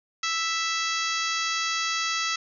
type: harmonic tone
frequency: 659.3 Hz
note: E5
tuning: in tune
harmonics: 2 / 3 / 4 / 5 / 6 / 7 / 8 / 9 / 10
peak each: -30 / -32 / -33 / -34 / -35 / -35 / -36 / -37 / -37 dBFS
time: 0.23-2.36 s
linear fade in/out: 5 ms
effects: none